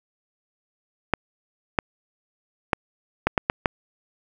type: clicks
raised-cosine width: 0.5 ms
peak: -3 dBFS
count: 7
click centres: 1.137 / 1.788 / 2.732 / 3.27 / 3.378 / 3.499 / 3.658 s
effects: 7-bit